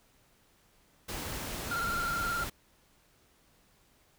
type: noise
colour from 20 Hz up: pink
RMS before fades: -38 dBFS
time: 1.08-2.5 s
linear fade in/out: 10 ms
type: tone with vibrato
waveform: triangle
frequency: 1384 Hz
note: F6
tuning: 16 cents flat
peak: -29 dBFS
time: 1.71-2.44 s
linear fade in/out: 5 ms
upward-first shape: square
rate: 19 Hz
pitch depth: 35 cents each way
effects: pink hiss -66 dBFS RMS until 4.18 s